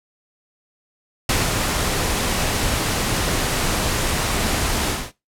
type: noise with ADSR envelope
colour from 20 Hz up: pink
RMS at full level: -18 dBFS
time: 1.29-5.12 s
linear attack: 3 ms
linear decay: 200 ms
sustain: -3 dB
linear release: 240 ms
effects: noise-tail reverb RT60 0.2 s tail -18 dB re dry + low-pass 12000 Hz 12 dB/octave